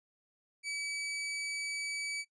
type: tone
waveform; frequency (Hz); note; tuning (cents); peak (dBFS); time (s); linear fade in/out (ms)
sawtooth; 2290; D7; -44; -32; 0.63-2.25; 50
effects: noise-tail reverb RT60 0.1 s tail -17 dB re dry + resampled to 22050 Hz